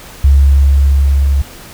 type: tone with level ramp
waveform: sine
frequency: 69.3 Hz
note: C#2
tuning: in tune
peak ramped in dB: -3 to -8 dBFS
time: 0.24-1.42 s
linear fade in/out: 5 ms
effects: pink hiss -34 dBFS RMS until 1.73 s

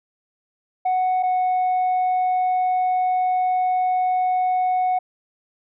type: tone pair in turn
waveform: sine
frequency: 740 / 736.5 Hz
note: F#5 / F#5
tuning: 0 / -8 cents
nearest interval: unison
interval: 8 cents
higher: first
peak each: -15 dBFS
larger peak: neither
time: 0.85-1.23 / 1.23-4.99 s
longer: second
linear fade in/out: 10 ms
effects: tanh soft clip ceiling -16 dBFS

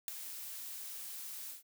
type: noise with ADSR envelope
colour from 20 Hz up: blue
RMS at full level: -31 dBFS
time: 0.08-1.63 s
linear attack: 3 ms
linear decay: 4 ms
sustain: -14 dB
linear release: 130 ms
effects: none

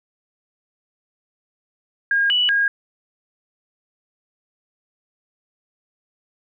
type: tone with pitch steps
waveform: sine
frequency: 1623 / 2953 / 1630 Hz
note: G#6 / F#7 / G#6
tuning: -40 / -4 / -33 cents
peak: -15 dBFS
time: 2.11-2.68 s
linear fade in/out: 2 ms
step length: 190 ms
effects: none

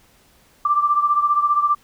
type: beating tone pair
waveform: sine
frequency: 1174.7 / 1189.7 Hz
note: D6 / D6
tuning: 0 / +22 cents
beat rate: 15 Hz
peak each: -16 / -21 dBFS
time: 0.65-1.75 s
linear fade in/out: 5 ms
effects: pink hiss -55 dBFS RMS until 1.83 s

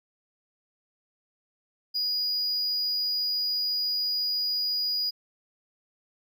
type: tone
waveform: triangle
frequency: 4903 Hz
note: D#8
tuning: 26 cents flat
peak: -24 dBFS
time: 1.94-5.11 s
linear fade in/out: 20 ms
effects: none

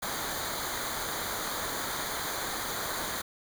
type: noise with comb filter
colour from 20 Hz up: pink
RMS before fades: -34 dBFS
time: 0.02-3.22 s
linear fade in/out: 10 ms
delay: 0.37 ms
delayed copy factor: -0.75
effects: none

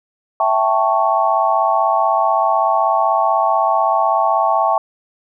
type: chord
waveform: sine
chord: A dominant seventh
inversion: second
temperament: equal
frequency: 659.3 / 784 / 880 / 1108.7 Hz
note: E5 / G5 / A5 / C#6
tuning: 0 / 0 / 0 / 0 cents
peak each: -18 dBFS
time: 0.4-4.78 s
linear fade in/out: 2 ms
effects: none

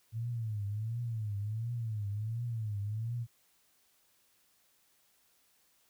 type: tone with vibrato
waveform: sine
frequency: 110 Hz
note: A2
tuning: in tune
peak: -33 dBFS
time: 0.12-3.27 s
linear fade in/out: 50 ms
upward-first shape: triangle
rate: 1.4 Hz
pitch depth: 170 cents each way
effects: white hiss -70 dBFS RMS until 5.89 s

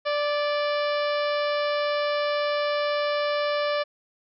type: harmonic tone with a mistuned harmonic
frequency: 587.3 Hz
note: D5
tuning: in tune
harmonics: 1 / 2 / 3 / 4 / 5 / 6 / 7 / 8 / 9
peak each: -24 / -30 / -34 / -36 / -38 / -40 / -41 / -42 / -43 dBFS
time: 0.05-3.84 s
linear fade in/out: 20 ms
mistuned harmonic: 3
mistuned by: -22 cents
effects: none

